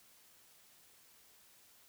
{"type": "silence", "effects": ["white hiss -64 dBFS RMS until 1.88 s"]}